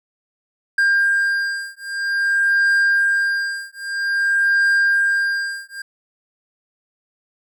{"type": "beating tone pair", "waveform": "triangle", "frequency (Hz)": [1600, 1600.51], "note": ["G6", "G6"], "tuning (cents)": [35, 36], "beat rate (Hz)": 0.51, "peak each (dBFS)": -17, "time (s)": [0.78, 5.82], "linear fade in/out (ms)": 5, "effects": []}